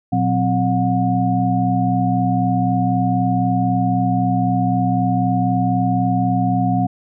sine tone cluster, 118.5 / 182.4 / 262.8 / 723 Hz, A#2 / F#3 / C4 / F#5, +29 / -24 / +8 / -40 cents, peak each -20 dBFS, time 0.12-6.87 s, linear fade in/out 10 ms, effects none

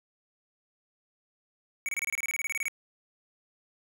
square tone bursts, 2243 Hz, C#7, 20 cents sharp, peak -29 dBFS, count 16, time 1.86-2.682 s, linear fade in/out 0 ms, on 27 ms, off 26 ms, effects none

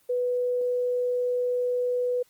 sine tone, 493.9 Hz, B4, in tune, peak -23 dBFS, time 0.09-2.23 s, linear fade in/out 10 ms, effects white hiss -63 dBFS RMS until 2.29 s + Opus 24 kbps

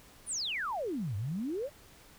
sine exponential two-way sweep, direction down then up, 10548 to 94.1 to 619 Hz, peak -32 dBFS, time 0.26-1.7 s, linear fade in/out 50 ms, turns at 1.16 s, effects pink hiss -57 dBFS RMS until 2.18 s

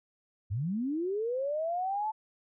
sine linear sweep, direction up, 87.2 to 884 Hz, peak -29 dBFS, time 0.5-2.12 s, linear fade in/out 20 ms, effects none

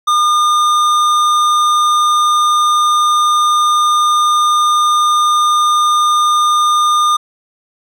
triangle tone with tanh clipping, 1212 Hz, D#6, 46 cents flat, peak -11 dBFS, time 0.07-7.17 s, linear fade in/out 10 ms, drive 18 dB, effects none

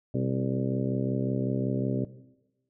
harmonic tone with a mistuned harmonic, 65.41 Hz, C2, in tune, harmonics 2 / 3 / 4 / 5 / 6 / 7 / 8 / 9, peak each -29 / -33 / -31 / -39 / -35 / -38 / -43 / -38 dBFS, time 0.14-2.05 s, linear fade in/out 5 ms, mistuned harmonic 2, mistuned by -78 cents, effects noise-tail reverb RT60 1.0 s tail -17 dB re dry

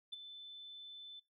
sine tone with ADSR envelope, 3520 Hz, A7, in tune, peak -37 dBFS, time 0.12-1.2 s, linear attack 14 ms, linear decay 15 ms, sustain -11 dB, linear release 10 ms, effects noise-tail reverb RT60 0.2 s tail -21 dB re dry + tanh soft clip ceiling -38 dBFS

